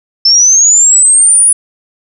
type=linear sweep; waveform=sine; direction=up; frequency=5274 to 9860 Hz; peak=-3 dBFS; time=0.25-1.53 s; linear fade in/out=5 ms; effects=none